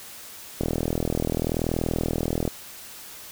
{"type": "click train", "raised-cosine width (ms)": 2, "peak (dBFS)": -11, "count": 77, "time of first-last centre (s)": [0.61, 2.477], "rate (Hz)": 40.7, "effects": ["white hiss -42 dBFS RMS until 3.31 s"]}